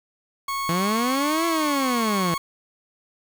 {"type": "tone", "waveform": "40% pulse", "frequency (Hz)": 1100, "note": "C#6", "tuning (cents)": -14, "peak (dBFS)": -24, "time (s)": [0.48, 2.38], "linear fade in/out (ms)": 5}
{"type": "linear two-way sweep", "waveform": "sawtooth", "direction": "up then down", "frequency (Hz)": [163.3, 339.3, 163.3], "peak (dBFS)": -18, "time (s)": [0.69, 2.34], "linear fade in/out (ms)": 0, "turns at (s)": 1.46}
{"effects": ["7-bit"]}